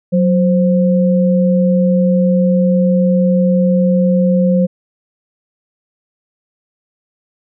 sine tone pair together, 183.9 / 523.3 Hz, F#3 / C5, -10 / 0 cents, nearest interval octave + tritone, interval 1810 cents, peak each -10 / -15 dBFS, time 0.12-4.67 s, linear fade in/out 20 ms, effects none

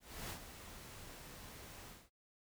pink noise with ADSR envelope, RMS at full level -44 dBFS, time 0-2.1 s, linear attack 300 ms, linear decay 84 ms, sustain -9 dB, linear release 230 ms, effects noise-tail reverb RT60 0.1 s tail -19 dB re dry

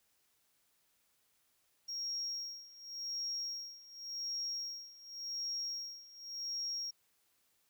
triangle tone with tremolo, 5588 Hz, F8, in tune, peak -33 dBFS, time 1.88-6.91 s, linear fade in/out 10 ms, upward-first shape sine, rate 0.89 Hz, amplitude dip 90%, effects tanh soft clip ceiling -33 dBFS + white hiss -75 dBFS RMS until 7.69 s

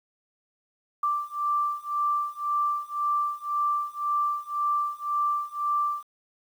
sine beating tone pair, 1174.7 / 1176.6 Hz, D6 / D6, 0 / +3 cents, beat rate 1.9 Hz, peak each -28 / -27 dBFS, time 1.03-6.03 s, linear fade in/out 5 ms, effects 9-bit

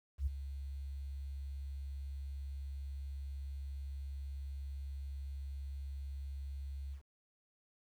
sine tone with ADSR envelope, 68.9 Hz, C#2, 10 cents flat, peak -29 dBFS, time 0.18-7.02 s, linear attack 85 ms, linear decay 17 ms, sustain -11 dB, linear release 96 ms, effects 11-bit

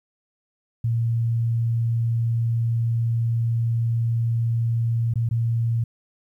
sine tone with dropouts, 115.8 Hz, A#2, 11 cents flat, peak -19 dBFS, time 0.84-5.84 s, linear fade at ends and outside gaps 5 ms, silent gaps 5.138-5.156 / 5.29-5.31 s, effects 10-bit

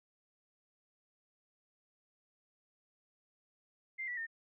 sine tone with pitch steps, 2093 / 1952.8 / 1822.1 Hz, C7 / B6 / A#6, 0 / -20 / -40 cents, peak -37 dBFS, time 3.98-4.268 s, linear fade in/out 20 ms, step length 96 ms, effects none

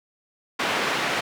white band-pass noise, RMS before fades -25 dBFS, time 0.59-1.21 s, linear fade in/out 10 ms, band 190 to 2300 Hz, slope 12 dB/octave, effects none

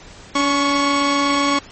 sawtooth tone pair together, 284.1 / 1108.7 Hz, C#4 / C#6, +43 / 0 cents, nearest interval 2 octaves, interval 2357 cents, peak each -14 / -14 dBFS, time 0.35-1.59 s, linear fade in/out 5 ms, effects pink hiss -41 dBFS RMS until 1.71 s + MP3 32 kbps

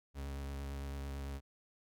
40% pulse tone with vibrato, 69.3 Hz, C#2, in tune, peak -39 dBFS, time 0.14-1.41 s, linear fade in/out 50 ms, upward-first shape sine, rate 8.9 Hz, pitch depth 19 cents each way, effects none

